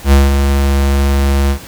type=tone with ADSR envelope; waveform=square; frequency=69.3 Hz; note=C#2; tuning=in tune; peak=-4 dBFS; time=0.04-1.59 s; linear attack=82 ms; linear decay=180 ms; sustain=-6 dB; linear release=88 ms; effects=pink hiss -33 dBFS RMS until 1.67 s